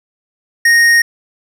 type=tone with hard clipping; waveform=sine; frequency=1861 Hz; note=A#6; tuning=3 cents flat; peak=-8 dBFS; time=0.65-1.02 s; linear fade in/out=5 ms; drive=11 dB; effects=none